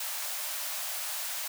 white high-pass noise, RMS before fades -35 dBFS, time 0-1.48 s, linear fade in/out 5 ms, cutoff 560 Hz, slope 96 dB/octave, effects none

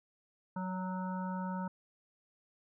harmonic tone with a mistuned harmonic, 185 Hz, F#3, in tune, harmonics 1 / 3 / 5 / 7 / 8, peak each -36 / -47 / -41 / -49 / -51 dBFS, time 0.56-1.68 s, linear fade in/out 5 ms, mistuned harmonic 3, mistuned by +20 cents, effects none

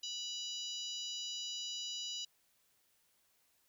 harmonic tone, 980 Hz, B5, 14 cents flat, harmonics 3 / 4 / 5 / 6 / 7, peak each -43 / -45 / -47 / -49 / -50 dBFS, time 0.03-2.25 s, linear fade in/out 5 ms, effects white hiss -74 dBFS RMS until 3.68 s

